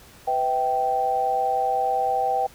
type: tone cluster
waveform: sine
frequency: 499.2 / 649 / 779 Hz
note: B4 / E5 / G5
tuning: +19 / -27 / -11 cents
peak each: -28 / -29 / -21 dBFS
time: 0.27-2.47 s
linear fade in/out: 10 ms
effects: pink hiss -49 dBFS RMS until 2.54 s